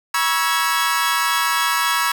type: chord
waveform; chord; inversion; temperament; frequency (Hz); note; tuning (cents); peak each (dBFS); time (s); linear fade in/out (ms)
sawtooth; C# minor seventh; third; equal with one note detuned; 963.5 / 1108.7 / 1318.5 / 1661.2; B5 / C#6 / E6 / G#6; -43 / 0 / 0 / 0; -19; 0.14-2.12; 5
effects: none